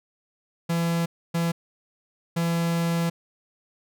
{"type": "tone bursts at uneven times", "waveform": "45% pulse", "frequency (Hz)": 168.2, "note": "E3", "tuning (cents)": 35, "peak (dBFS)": -22, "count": 3, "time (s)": [[0.69, 1.06], [1.34, 1.52], [2.36, 3.1]], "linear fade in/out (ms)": 10, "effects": []}